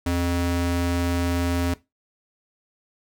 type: ring-modulated tone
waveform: square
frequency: 173.1 Hz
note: F3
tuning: 15 cents flat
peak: -19 dBFS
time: 0.06-1.74 s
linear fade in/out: 5 ms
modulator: 91.2 Hz
effects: noise-tail reverb RT60 0.2 s tail -17 dB re dry